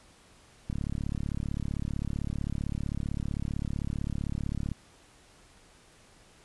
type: click train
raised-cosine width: 5 ms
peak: -20 dBFS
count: 144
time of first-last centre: 0.7-4.717 s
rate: 35.6 Hz
effects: pink hiss -58 dBFS RMS until 6.44 s + resampled to 24000 Hz